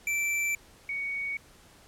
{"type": "tone pair in turn", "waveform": ["square", "sine"], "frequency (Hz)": [2335, 2236], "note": ["D7", "C#7"], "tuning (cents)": [-11, 14], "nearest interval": "minor second", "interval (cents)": 75, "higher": "first", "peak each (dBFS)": [-27, -30], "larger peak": "first", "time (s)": [[0.07, 0.55], [0.89, 1.37]], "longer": "neither", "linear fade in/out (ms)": 2, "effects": ["pink hiss -56 dBFS RMS until 1.87 s", "low-pass 12000 Hz 12 dB/octave"]}